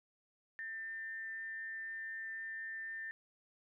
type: tone with amplitude modulation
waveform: sine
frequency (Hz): 1799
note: A6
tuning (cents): +38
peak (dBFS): -39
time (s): 0.59-3.11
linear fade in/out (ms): 0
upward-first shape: sine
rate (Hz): 207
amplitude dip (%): 40
effects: none